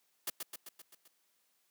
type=noise with echo; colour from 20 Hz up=white; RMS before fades=-36 dBFS; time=0.27-0.3 s; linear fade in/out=5 ms; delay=130 ms; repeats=6; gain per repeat=-4 dB; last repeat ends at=1.08 s; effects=white hiss -75 dBFS RMS until 1.7 s + high-pass 200 Hz 12 dB/octave